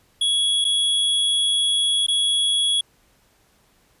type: tone with dropouts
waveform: square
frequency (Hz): 3349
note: G#7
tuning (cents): +14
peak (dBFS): -18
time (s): 0.21-2.81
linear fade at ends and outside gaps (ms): 5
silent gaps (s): 0.644-0.649 / 2.066-2.082
effects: pink hiss -60 dBFS RMS until 4 s + resampled to 32000 Hz